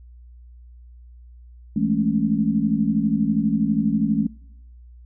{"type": "chord", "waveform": "sine", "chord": "A major seventh", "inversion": "second", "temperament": "equal", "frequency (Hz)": [164.81, 207.7, 220, 277.2], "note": ["E3", "G#3", "A3", "C#4"], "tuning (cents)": [0, 0, 0, 0], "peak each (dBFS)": [-27, -22, -22, -25], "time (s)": [1.76, 4.27], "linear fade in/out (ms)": 5, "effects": ["noise-tail reverb RT60 0.8 s tail -24 dB re dry", "added 60 Hz sine -42 dBFS peak until 5.05 s"]}